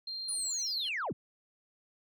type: tone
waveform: sine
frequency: 4185 Hz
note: C8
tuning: in tune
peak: -36 dBFS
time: 0.07-0.89 s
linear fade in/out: 5 ms
type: linear sweep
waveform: sine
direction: down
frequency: 9900 to 54.7 Hz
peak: -31 dBFS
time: 0.28-1.13 s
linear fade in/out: 10 ms
effects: tanh soft clip ceiling -28 dBFS